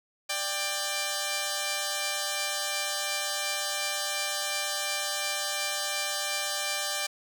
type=tone pair together; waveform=5% pulse; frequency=591.8 / 790 Hz; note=D5 / G5; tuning=+13 / +13 cents; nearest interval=perfect fourth; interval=500 cents; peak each=-20 dBFS; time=0.29-7.07 s; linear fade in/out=10 ms; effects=none